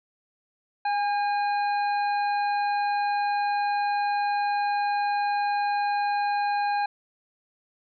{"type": "harmonic tone with a mistuned harmonic", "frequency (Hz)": 820, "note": "G#5", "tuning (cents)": -22, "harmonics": [1, 2, 3, 5], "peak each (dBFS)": [-23, -33, -38, -41], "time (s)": [0.85, 6.86], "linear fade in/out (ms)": 5, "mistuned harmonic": 2, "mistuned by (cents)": -32, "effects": []}